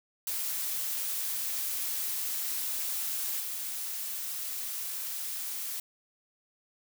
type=noise with level steps; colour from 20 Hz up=blue; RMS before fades=-33 / -36 dBFS; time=0.27-5.8 s; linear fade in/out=2 ms; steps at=3.4 s; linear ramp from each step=5 ms; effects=none